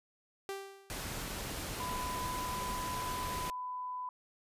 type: tone with exponential decay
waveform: sawtooth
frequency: 392 Hz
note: G4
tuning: in tune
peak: -32 dBFS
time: 0.49-1.14 s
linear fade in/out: 0 ms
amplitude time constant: 140 ms
type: noise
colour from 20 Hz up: pink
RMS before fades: -40 dBFS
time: 0.9-3.5 s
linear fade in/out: 0 ms
type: tone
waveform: sine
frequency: 1000 Hz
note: B5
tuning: 21 cents sharp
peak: -37 dBFS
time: 1.8-4.09 s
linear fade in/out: 2 ms
effects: resampled to 32000 Hz